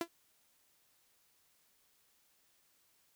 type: tone with exponential decay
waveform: sawtooth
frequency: 338 Hz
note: E4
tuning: 43 cents sharp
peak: -27 dBFS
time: 0.01-0.08 s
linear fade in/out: 2 ms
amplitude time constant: 15 ms
effects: white hiss -72 dBFS RMS until 3.15 s